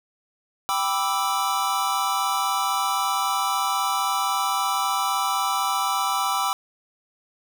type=chord; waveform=square; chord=E minor seventh; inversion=first; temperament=equal; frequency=784 / 987.8 / 1174.7 / 1318.5 Hz; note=G5 / B5 / D6 / E6; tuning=0 / 0 / 0 / 0 cents; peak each=-28 dBFS; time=0.69-6.53 s; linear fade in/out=0 ms; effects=none